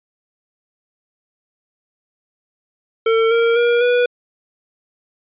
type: tone with pitch steps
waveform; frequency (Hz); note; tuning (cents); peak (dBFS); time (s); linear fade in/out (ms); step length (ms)
square; 450.9 / 463 / 475.5 / 488.3; A4 / A#4 / A#4 / B4; +42 / -12 / +34 / -20; -13; 3.06-4.06; 5; 250
effects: resampled to 8000 Hz